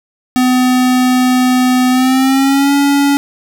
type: tone with pitch glide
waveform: square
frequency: 252.8 to 282.1 Hz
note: B3 to C#4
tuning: +41 to +30 cents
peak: -9 dBFS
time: 0.36-3.17 s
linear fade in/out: 0 ms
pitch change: +189 cents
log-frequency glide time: 1.9-2.73 s
effects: none